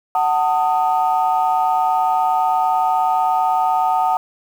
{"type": "chord", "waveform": "sine", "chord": "D# diminished", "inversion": "first", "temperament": "just", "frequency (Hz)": [746.7, 896, 1244.5], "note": ["F#5", "A5", "D#6"], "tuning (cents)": [16, 31, 0], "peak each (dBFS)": [-16, -18, -22], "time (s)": [0.15, 4.17], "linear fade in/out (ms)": 2, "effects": ["tanh soft clip ceiling -6 dBFS", "7-bit"]}